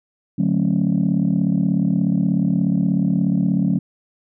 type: chord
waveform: sine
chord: D major seventh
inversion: none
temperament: just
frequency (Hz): 146.83 / 183.54 / 220.2 / 275.3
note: D3 / F#3 / A3 / C#4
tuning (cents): 0 / -14 / +2 / -12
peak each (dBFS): -22 / -17 / -21 / -22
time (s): 0.38-3.79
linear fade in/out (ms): 10
effects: tanh soft clip ceiling -9 dBFS